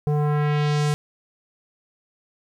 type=tone with low-pass filter sweep; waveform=square; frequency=148.3 Hz; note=D3; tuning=17 cents sharp; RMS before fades=-21 dBFS; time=0.07-0.94 s; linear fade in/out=0 ms; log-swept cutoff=580 to 10000 Hz; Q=1.2; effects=9-bit